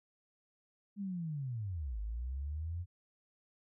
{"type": "linear two-way sweep", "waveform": "sine", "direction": "down then up", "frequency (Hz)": [207.7, 50.4, 90], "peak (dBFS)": -36, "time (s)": [0.96, 2.86], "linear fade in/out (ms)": 50, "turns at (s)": 1.99, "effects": []}